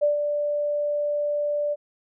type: tone with ADSR envelope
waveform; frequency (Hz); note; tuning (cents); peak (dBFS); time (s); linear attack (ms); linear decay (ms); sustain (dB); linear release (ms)
sine; 587.3; D5; 0; -16; 0.01-1.76; 23; 130; -6; 35
effects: none